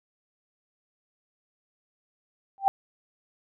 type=tone with exponential growth; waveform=sine; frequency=784 Hz; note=G5; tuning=in tune; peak=-13 dBFS; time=2.58-2.68 s; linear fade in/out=0 ms; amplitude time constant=21 ms; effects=none